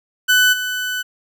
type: tone with level steps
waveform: 30% pulse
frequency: 1500 Hz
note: F#6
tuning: 23 cents sharp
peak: -8 / -18 dBFS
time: 0.28-1.03 s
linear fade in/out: 20 ms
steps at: 0.52 s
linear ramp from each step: 20 ms
effects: none